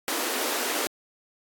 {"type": "high-pass noise", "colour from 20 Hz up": "pink", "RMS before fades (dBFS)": -28, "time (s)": [0.08, 0.87], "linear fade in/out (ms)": 0, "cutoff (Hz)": 270, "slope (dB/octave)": 48, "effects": ["AAC 64 kbps"]}